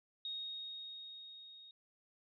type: tone with level ramp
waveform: sine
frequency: 3736 Hz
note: A#7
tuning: 3 cents sharp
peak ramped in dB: -39 to -54 dBFS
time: 0.25-1.71 s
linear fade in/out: 2 ms
effects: none